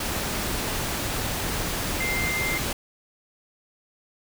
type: tone in noise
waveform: sine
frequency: 2093 Hz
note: C7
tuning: in tune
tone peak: -26 dBFS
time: 2-2.58 s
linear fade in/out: 5 ms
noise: pink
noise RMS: -28 dBFS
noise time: 0-2.73 s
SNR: -1 dB
effects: none